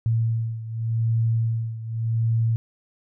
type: beating tone pair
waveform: sine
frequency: 113.6 / 114.46 Hz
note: A#2 / A#2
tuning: -44 / -31 cents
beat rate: 0.86 Hz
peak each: -22 / -26 dBFS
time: 0.06-2.56 s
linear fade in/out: 0 ms
effects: none